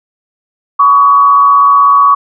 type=tone with frequency modulation; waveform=sine; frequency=1129 Hz; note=C#6; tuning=31 cents sharp; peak=-3 dBFS; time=0.79-2.15 s; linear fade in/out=10 ms; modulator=125 Hz; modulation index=0.44; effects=none